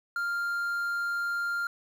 triangle tone with quantisation, 1396.9 Hz, F6, in tune, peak -26 dBFS, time 0.16-1.67 s, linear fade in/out 2 ms, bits 9, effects none

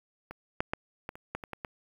clicks, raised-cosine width 0.5 ms, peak -26 / -12 / -14 / -21 / -30 / -18 / -25 / -22 / -21 dBFS, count 9, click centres 0.31 / 0.605 / 0.735 / 1.091 / 1.155 / 1.35 / 1.438 / 1.533 / 1.648 s, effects 8-bit

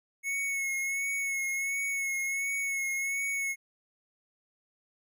square tone with vibrato, 2194 Hz, C#7, 18 cents flat, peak -30 dBFS, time 0.23-3.56 s, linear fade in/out 50 ms, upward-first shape sine, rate 1.4 Hz, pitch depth 29 cents each way, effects none

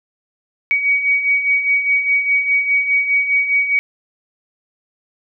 sine beating tone pair, 2254 / 2258.9 Hz, C#7 / C#7, +28 / +32 cents, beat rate 4.9 Hz, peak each -21 / -14 dBFS, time 0.71-3.79 s, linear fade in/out 0 ms, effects none

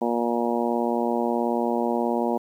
harmonic tone, 118.5 Hz, A#2, 29 cents sharp, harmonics 2 / 3 / 4 / 5 / 6 / 7 / 8, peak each -26 / -28 / -29 / -30 / -31 / -31 / -32 dBFS, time 0.01-2.38 s, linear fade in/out 10 ms, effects 9-bit

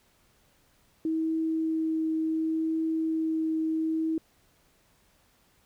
sine tone with vibrato, 320 Hz, D#4, 49 cents sharp, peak -25 dBFS, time 1.05-4.18 s, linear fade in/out 2 ms, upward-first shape triangle, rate 0.69 Hz, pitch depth 10 cents each way, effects pink hiss -65 dBFS RMS until 5.65 s

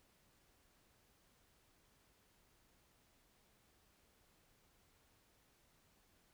silence, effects pink hiss -73 dBFS RMS until 6.33 s

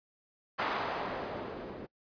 blue noise with low-pass filter sweep, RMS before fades -37 dBFS, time 0.58-1.87 s, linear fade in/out 20 ms, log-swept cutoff 1200 to 320 Hz, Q 1, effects noise-tail reverb RT60 0.1 s tail -23 dB re dry + resampled to 11025 Hz

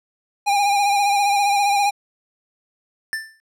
square tone with vibrato, 808 Hz, G#5, 48 cents flat, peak -16 dBFS, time 0.46-1.91 s, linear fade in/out 20 ms, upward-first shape sine, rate 15 Hz, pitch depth 37 cents each way
square tone with exponential decay, 1773 Hz, A6, 13 cents sharp, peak -20 dBFS, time 3.13-3.4 s, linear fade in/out 0 ms, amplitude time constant 58 ms
effects low-pass 11000 Hz 12 dB/octave

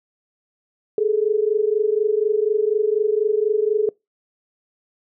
sine tone pair together, 415.3 / 439.4 Hz, G#4 / A4, 0 / -2 cents, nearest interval minor second, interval 98 cents, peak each -19 dBFS, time 0.98-3.89 s, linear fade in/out 2 ms, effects noise-tail reverb RT60 0.2 s tail -25 dB re dry

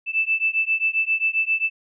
sine beating tone pair, 2637 / 2644.5 Hz, E7 / E7, 0 / +5 cents, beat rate 7.5 Hz, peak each -22 dBFS, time 0.06-1.7 s, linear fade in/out 50 ms, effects none

